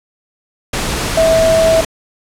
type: tone in noise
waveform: sine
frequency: 650 Hz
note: E5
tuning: 24 cents flat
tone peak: -8 dBFS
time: 1.17-1.81 s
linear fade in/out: 5 ms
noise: pink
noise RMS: -18 dBFS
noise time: 0.73-1.85 s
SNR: +7 dB
effects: low-pass 10000 Hz 12 dB/octave